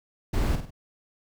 brown noise with echo, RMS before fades -24 dBFS, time 0.33-0.56 s, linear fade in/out 10 ms, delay 49 ms, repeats 3, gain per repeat -7 dB, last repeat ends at 0.707 s, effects none

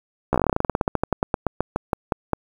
slowing click train, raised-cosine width 1 ms, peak -5 dBFS, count 28, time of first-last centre 0.33-2.333 s, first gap 14 ms, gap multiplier 1.11, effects 7-bit

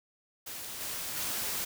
white noise with level steps, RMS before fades -41 / -37 / -34 dBFS, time 0.46-1.65 s, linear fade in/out 10 ms, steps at 0.8 / 1.16 s, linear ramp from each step 10 ms, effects none

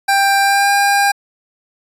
25% pulse tone with pitch glide, 791 to 803 Hz, G5 to G5, +15 to +41 cents, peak -7 dBFS, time 0.08-1.12 s, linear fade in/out 10 ms, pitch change +26 cents, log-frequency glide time 0.41-0.71 s, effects resampled to 32000 Hz

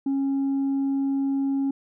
sine tone with tanh clipping, 273.9 Hz, C#4, 21 cents flat, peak -22 dBFS, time 0.06-1.71 s, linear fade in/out 5 ms, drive 1 dB, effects none

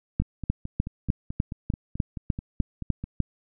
two click trains, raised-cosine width 5 ms, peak -20 / -10 dBFS, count 14 / 11, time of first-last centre 0.22-3.04 / 0.2-3.203 s, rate 4.61 / 3.33 Hz, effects none

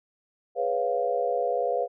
sine chord, C# dominant seventh, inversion second, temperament equal, 415.3 / 493.9 / 554.4 / 698.5 Hz, G#4 / B4 / C#5 / E#5, 0 / 0 / 0 / 0 cents, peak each -33 / -27 / -30 / -28 dBFS, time 0.55-1.88 s, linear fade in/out 50 ms, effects none

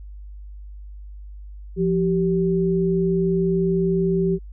sine tone pair together, 173.2 / 387.1 Hz, F3 / G4, -14 / -22 cents, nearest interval octave + major second, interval 1392 cents, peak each -20 dBFS, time 1.76-4.39 s, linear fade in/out 50 ms, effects added 50 Hz sine -35 dBFS peak until 4.52 s

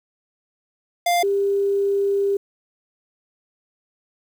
square / sine tone pair in turn, 698 / 398.4 Hz, F5 / G4, -1 / +28 cents, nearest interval minor seventh, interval 971 cents, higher first, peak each -17 dBFS, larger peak neither, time 1.06-1.23 / 1.23-2.37 s, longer second, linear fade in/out 5 ms, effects 8-bit

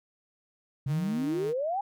sine exponential sweep, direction up, 130.81 to 830.6 Hz, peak -27 dBFS, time 0.86-1.81 s, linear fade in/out 5 ms
sawtooth tone, 155.3 Hz, D#3, 3 cents flat, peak -33 dBFS, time 0.86-1.54 s, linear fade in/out 50 ms
effects none

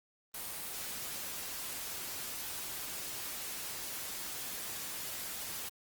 white noise, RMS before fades -41 dBFS, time 0.34-5.69 s, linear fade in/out 5 ms, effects Opus 24 kbps

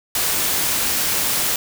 white noise, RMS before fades -20 dBFS, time 0.15-1.56 s, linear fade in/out 2 ms, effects none

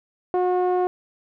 sawtooth tone with low-pass filter, 362.4 Hz, F#4, 36 cents flat, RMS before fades -21 dBFS, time 0.34-0.87 s, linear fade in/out 0 ms, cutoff 770 Hz, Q 1.6, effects none

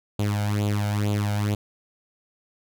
sawtooth tone with flanger, 103.5 Hz, G#2, 5 cents flat, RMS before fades -24 dBFS, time 0.19-1.55 s, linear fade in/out 5 ms, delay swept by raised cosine 0.27 to 1.37 ms, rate 2.2 Hz, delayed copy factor +0.75, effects none

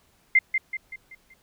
sine tone with echo, 2093 Hz, C7, in tune, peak -13 dBFS, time 0.35-0.39 s, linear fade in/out 5 ms, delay 190 ms, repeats 5, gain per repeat -7 dB, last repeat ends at 1.34 s, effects pink hiss -63 dBFS RMS until 1.42 s

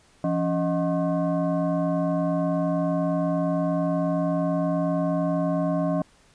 sine tone with frequency modulation, 171.2 Hz, F3, 34 cents flat, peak -21 dBFS, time 0.24-6.02 s, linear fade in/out 2 ms, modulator 451 Hz, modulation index 1.3, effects pink hiss -58 dBFS RMS until 6.34 s + resampled to 22050 Hz

